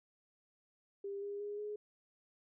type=tone with pitch steps; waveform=sine; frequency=398.8 / 405.3 / 411.9 / 418.6 Hz; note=G4 / G#4 / G#4 / G#4; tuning=+30 / -42 / -14 / +14 cents; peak=-39 dBFS; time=1.04-1.76 s; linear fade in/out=5 ms; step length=180 ms; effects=none